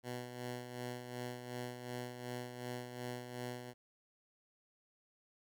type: tone with tremolo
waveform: 10% pulse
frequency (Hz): 123.47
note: B2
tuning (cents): 0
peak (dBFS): -32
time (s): 0.03-3.74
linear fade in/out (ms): 50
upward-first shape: sine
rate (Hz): 2.7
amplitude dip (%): 55
effects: none